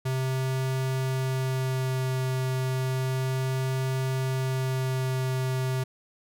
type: tone with vibrato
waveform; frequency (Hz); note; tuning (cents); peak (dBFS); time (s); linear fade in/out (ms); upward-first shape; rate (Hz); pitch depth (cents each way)
square; 130.7; C3; -1; -26; 0.05-5.84; 10; sine; 0.32; 9
effects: none